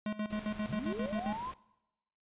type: tone with tremolo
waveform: square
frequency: 211.9 Hz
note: G#3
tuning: 35 cents sharp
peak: -33 dBFS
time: 0.06-1.37 s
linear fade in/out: 2 ms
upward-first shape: square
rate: 7.5 Hz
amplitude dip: 75%
type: noise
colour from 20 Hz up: pink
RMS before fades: -49 dBFS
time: 0.3-1.54 s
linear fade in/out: 5 ms
type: linear sweep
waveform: sine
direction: up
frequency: 99.3 to 1079 Hz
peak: -37 dBFS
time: 0.68-1.52 s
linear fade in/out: 20 ms
effects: noise-tail reverb RT60 0.9 s tail -20 dB re dry + resampled to 8000 Hz